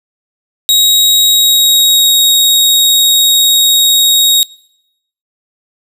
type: tone with pitch glide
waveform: sawtooth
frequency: 3800 to 3769 Hz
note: A#7 to A#7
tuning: +33 to +18 cents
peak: -3 dBFS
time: 0.69-4.43 s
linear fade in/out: 0 ms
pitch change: -15 cents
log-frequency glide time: 1.3-2.23 s
effects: noise-tail reverb RT60 0.8 s tail -23 dB re dry